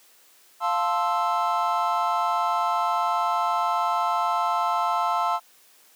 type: chord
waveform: triangle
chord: F major seventh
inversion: none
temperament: equal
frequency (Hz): 698.5 / 880 / 1046.5 / 1318.5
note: F5 / A5 / C6 / E6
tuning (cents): 0 / 0 / 0 / 0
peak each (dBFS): -25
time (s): 0.6-5.4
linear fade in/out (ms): 50
effects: white hiss -56 dBFS RMS until 5.95 s + high-pass 300 Hz 12 dB/octave